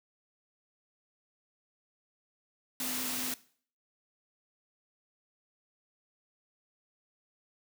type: tone in noise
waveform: sine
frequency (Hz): 254.3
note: C4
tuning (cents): -49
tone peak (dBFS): -42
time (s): 2.8-3.34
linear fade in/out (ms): 2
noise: white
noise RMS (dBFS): -35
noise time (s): 2.8-3.34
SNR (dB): -10
effects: noise-tail reverb RT60 0.5 s tail -19 dB re dry + high-pass 100 Hz 12 dB/octave